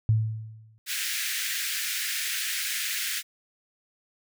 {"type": "tone with exponential decay", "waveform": "sine", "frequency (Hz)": 110, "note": "A2", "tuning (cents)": 0, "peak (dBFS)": -16, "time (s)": [0.09, 0.78], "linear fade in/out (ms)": 0, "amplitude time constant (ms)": 150}
{"type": "high-pass noise", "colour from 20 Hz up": "pink", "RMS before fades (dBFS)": -30, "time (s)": [0.86, 3.23], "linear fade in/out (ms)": 50, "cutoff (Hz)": 1600, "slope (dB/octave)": 48}
{"effects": []}